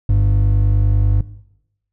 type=tone pair together; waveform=triangle; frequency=50 / 100.2 Hz; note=G1 / G2; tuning=+35 / +38 cents; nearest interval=octave; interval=1203 cents; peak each=-11 dBFS; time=0.09-1.21 s; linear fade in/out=5 ms; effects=noise-tail reverb RT60 0.8 s tail -19 dB re dry + tanh soft clip ceiling -1 dBFS